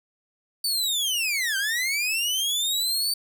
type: linear two-way sweep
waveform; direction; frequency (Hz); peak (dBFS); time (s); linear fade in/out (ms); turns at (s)
sawtooth; down then up; 4598 to 1534 to 4598; -20; 0.64-3.14; 5; 1.57
effects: none